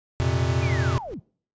square chord, F suspended fourth, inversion none, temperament equal with one note detuned, 87.31 / 117.56 / 130.81 Hz, F2 / Bb2 / C3, 0 / +15 / 0 cents, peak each -26 dBFS, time 0.2-0.98 s, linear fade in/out 0 ms
sine linear sweep, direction down, 2473 to 98 Hz, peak -32 dBFS, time 0.62-1.2 s, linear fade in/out 10 ms
brown noise with exponential growth, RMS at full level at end -37 dBFS, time 0.91-1.14 s, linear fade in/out 0 ms, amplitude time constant 50 ms
effects noise-tail reverb RT60 0.5 s tail -25 dB re dry + resampled to 16000 Hz

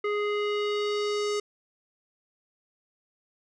square tone with low-pass filter sweep, 415.3 Hz, G#4, in tune, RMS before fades -28 dBFS, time 0.04-1.4 s, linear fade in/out 5 ms, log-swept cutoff 2000 to 6500 Hz, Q 1.8, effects none

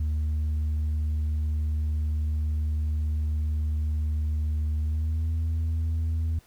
sine tone with pitch glide, 76.5 to 80.77 Hz, D#2 to E2, -29 to -35 cents, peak -21 dBFS, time 0-6.39 s, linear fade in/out 5 ms, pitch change +94 cents, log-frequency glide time 4.82-5.3 s, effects tanh soft clip ceiling -23 dBFS + pink hiss -59 dBFS RMS until 6.46 s

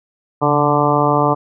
harmonic tone with a mistuned harmonic, 146.83 Hz, D3, in tune, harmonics 1 / 2 / 3 / 4 / 5 / 6 / 7 / 8, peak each -20 / -20 / -20 / -20 / -20 / -20 / -20 / -20 dBFS, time 0.41-1.35 s, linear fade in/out 20 ms, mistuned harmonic 1, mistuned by -61 cents, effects none

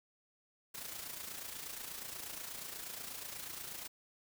white noise with amplitude modulation, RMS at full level -43 dBFS, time 0.74-3.88 s, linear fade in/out 10 ms, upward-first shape sine, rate 28.3 Hz, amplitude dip 55%, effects none

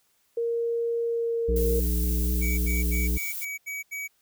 sine tone with pitch glide, 466.2 to 460.8 Hz, A#4 to A#4, 0 to -20 cents, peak -24 dBFS, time 0.37-1.8 s, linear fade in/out 5 ms, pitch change -20 cents, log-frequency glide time 1.03-1.57 s
harmonic tone, 60.4 Hz, B1, 38 cents flat, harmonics 1 / 3 / 5 / 7, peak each -23 / -33 / -37 / -40 dBFS, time 1.48-3.18 s, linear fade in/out 10 ms
violet noise, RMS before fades -34 dBFS, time 1.56-3.45 s, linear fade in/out 5 ms
square tone bursts, 2269 Hz, C#7, 40 cents sharp, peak -32 dBFS, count 7, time 2.41-4.08 s, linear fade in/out 20 ms, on 170 ms, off 80 ms
effects white hiss -68 dBFS RMS until 4.21 s

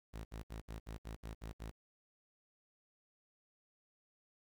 sawtooth tone bursts, 54.8 Hz, A1, 6 cents flat, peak -40 dBFS, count 9, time 0.13-1.714 s, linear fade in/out 20 ms, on 120 ms, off 63 ms, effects 12-bit

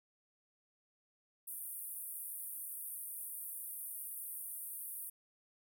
white band-pass noise, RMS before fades -45 dBFS, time 1.47-5.1 s, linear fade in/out 10 ms, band 9000 to 16000 Hz, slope 96 dB/octave, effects none

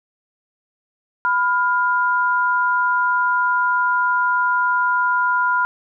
sine tone pair together, 993.2 / 1410 Hz, B5 / F6, +9 / +16 cents, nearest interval tritone, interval 607 cents, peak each -18 dBFS, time 1.25-5.65 s, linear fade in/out 0 ms, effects none

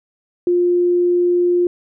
sine tone, 352.8 Hz, F4, 18 cents sharp, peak -12 dBFS, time 0.47-1.67 s, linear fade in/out 2 ms, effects none

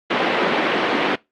pink band-pass noise, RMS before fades -19 dBFS, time 0.1-1.16 s, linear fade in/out 10 ms, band 240 to 3300 Hz, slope 24 dB/octave, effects noise-tail reverb RT60 0.2 s tail -21 dB re dry + Opus 32 kbps

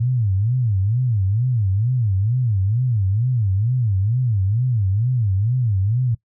sine tone with vibrato, 110.2 Hz, A2, 3 cents sharp, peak -16 dBFS, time 0-6.15 s, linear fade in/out 10 ms, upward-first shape sine, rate 2.2 Hz, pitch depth 270 cents each way, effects noise-tail reverb RT60 0.1 s tail -20 dB re dry

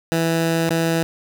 15% pulse tone with dropouts, 164.81 Hz, E3, in tune, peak -11 dBFS, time 0.12-1.03 s, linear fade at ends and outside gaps 0 ms, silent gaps 0.691-0.706 s, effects none

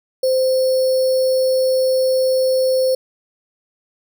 sine tone with sample-and-hold, 519 Hz, C5, 14 cents flat, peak -13 dBFS, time 0.23-2.95 s, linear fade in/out 5 ms, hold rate 4900 Hz, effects none

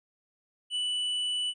triangle tone with tanh clipping, 2970 Hz, F#7, 6 cents sharp, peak -29 dBFS, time 0.7-1.54 s, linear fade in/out 50 ms, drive 10 dB, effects resampled to 24000 Hz

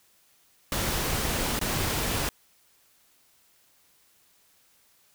pink noise with dropouts, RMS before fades -28 dBFS, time 0.72-2.29 s, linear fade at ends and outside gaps 1 ms, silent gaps 1.591-1.613 s, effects white hiss -63 dBFS RMS until 5.14 s

